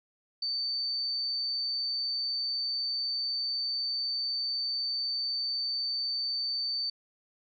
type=tone; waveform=sine; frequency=4564 Hz; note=C#8; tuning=50 cents sharp; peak=-29 dBFS; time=0.42-6.9 s; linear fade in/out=5 ms; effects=none